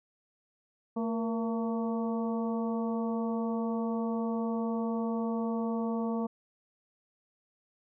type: harmonic tone with a mistuned harmonic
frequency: 226.2 Hz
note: A3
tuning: 48 cents sharp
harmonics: 1 / 2 / 3 / 4 / 5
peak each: -30 / -36 / -40 / -42 / -44 dBFS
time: 0.96-6.27 s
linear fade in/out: 10 ms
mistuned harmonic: 2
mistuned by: +55 cents
effects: none